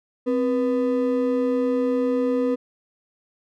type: ring-modulated tone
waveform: triangle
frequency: 374.4 Hz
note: F#4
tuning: 20 cents sharp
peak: -14 dBFS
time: 0.26-2.56 s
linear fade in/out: 20 ms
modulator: 114 Hz
effects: none